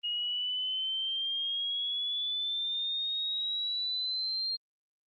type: exponential sweep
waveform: sine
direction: up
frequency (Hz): 2872 to 4215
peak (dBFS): -30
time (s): 0.03-4.57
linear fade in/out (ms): 20
effects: Opus 32 kbps